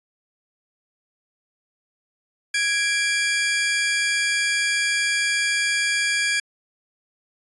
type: tone pair together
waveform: sawtooth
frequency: 1655.6 / 2355 Hz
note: G#6 / D7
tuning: -6 / +4 cents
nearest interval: tritone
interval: 610 cents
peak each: -19 dBFS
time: 2.54-6.4 s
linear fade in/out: 5 ms
effects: resampled to 24000 Hz